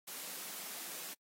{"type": "high-pass noise", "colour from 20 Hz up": "white", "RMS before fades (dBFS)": -45, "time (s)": [0.07, 1.14], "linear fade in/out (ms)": 10, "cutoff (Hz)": 160, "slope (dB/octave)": 96, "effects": ["noise-tail reverb RT60 0.1 s tail -26 dB re dry", "AAC 48 kbps"]}